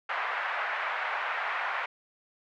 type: band-pass noise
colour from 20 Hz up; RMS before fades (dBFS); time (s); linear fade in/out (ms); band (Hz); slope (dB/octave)
white; -32; 0.09-1.86; 5; 700 to 2000; 24
effects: none